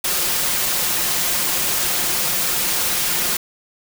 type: noise with comb filter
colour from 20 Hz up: white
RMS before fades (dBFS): -20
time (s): 0.04-3.37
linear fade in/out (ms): 5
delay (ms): 5.6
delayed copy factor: +0.5
effects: none